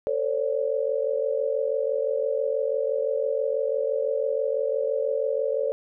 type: tone cluster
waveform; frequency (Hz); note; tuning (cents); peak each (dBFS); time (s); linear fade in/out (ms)
sine; 448.1 / 527 / 573; A4 / C5 / D5; +32 / +12 / -43; -27; 0.07-5.72; 0
effects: none